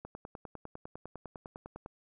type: click train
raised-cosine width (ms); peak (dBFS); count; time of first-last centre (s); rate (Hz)
1; -29; 19; 0.05-1.861; 9.94
effects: none